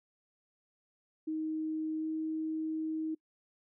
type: tone with pitch glide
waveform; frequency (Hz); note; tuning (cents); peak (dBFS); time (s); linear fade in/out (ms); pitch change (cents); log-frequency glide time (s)
sine; 314 to 316; D#4 to D#4; +16 to +27; -32; 1.27-3.15; 10; +11; 1.99-2.06
effects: noise-tail reverb RT60 0.1 s tail -24 dB re dry